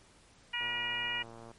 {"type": "harmonic tone", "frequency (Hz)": 480, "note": "B4", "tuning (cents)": -49, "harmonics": [2, 3, 4, 5, 6], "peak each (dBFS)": [-43, -44, -37, -38, -36], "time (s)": [0.53, 1.23], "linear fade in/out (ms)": 10}
{"type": "click train", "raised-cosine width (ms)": 1, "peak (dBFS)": -36, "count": 105, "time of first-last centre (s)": [0.61, 1.514], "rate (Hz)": 115}
{"effects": ["pink hiss -61 dBFS RMS until 1.58 s", "MP3 48 kbps"]}